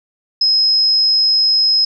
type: tone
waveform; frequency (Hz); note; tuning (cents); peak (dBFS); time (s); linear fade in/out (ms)
sine; 5120; D#8; +49; -10; 0.41-1.85; 5
effects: none